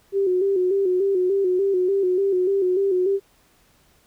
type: tone with vibrato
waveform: sine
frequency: 379.1 Hz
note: F#4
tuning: 42 cents sharp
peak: -17 dBFS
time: 0.12-3.2 s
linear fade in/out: 50 ms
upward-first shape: square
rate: 3.4 Hz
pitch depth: 67 cents each way
effects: pink hiss -59 dBFS RMS until 4.06 s